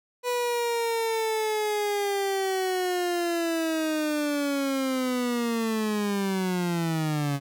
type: linear sweep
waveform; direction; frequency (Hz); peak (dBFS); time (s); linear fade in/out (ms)
30% pulse; down; 493.9 to 138.59; -22; 0.23-7.4; 50
effects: none